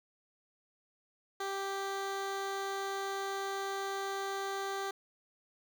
15% pulse tone with notch filter, 392 Hz, G4, in tune, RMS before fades -37 dBFS, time 1.4-4.91 s, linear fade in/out 5 ms, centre 11000 Hz, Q 1.4, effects none

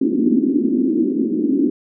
pink band-pass noise, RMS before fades -17 dBFS, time 0.01-1.7 s, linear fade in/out 5 ms, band 240 to 330 Hz, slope 48 dB/octave, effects none

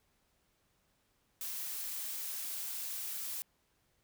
blue noise, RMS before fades -40 dBFS, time 1.41-3.42 s, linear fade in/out 0 ms, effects pink hiss -75 dBFS RMS until 4.03 s

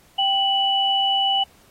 sine tone pair together, 784 / 2960 Hz, G5 / F#7, 0 / 0 cents, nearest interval octave + major seventh, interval 2300 cents, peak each -21 / -19 dBFS, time 0.18-1.44 s, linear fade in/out 10 ms, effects pink hiss -55 dBFS RMS until 1.7 s + AAC 48 kbps

